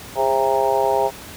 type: harmonic tone with a mistuned harmonic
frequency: 133 Hz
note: C3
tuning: 29 cents sharp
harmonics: 3 / 4 / 5 / 6 / 7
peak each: -22 / -22 / -22 / -22 / -22 dBFS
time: 0.15-1.11 s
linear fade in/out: 50 ms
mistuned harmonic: 3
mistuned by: +37 cents
effects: pink hiss -37 dBFS RMS until 1.36 s + high-pass 60 Hz 12 dB/octave